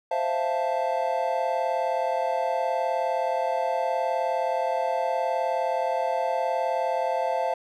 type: chord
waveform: triangle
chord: F major seventh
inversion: second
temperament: equal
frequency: 523.3 / 659.3 / 698.5 / 880 Hz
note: C5 / E5 / F5 / A5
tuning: 0 / 0 / 0 / 0 cents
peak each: -27 dBFS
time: 0.11-7.54 s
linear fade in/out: 5 ms
effects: none